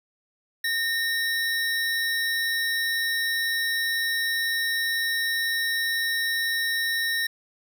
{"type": "tone pair together", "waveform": "square", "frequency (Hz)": [1832, 3882], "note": ["A#6", "B7"], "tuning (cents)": [-31, -31], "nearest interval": "octave + minor second", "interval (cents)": 1300, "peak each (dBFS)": [-25, -31], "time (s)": [0.64, 7.27], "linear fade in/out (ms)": 5, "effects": []}